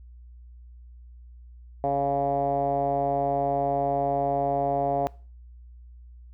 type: tone with low-pass filter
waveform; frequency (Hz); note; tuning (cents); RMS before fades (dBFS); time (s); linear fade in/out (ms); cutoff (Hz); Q
10% pulse; 140; C#3; +18; -25; 1.84-5.07; 0; 690; 5.1
effects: noise-tail reverb RT60 0.4 s tail -22 dB re dry + added 60 Hz sine -44 dBFS peak until 6.33 s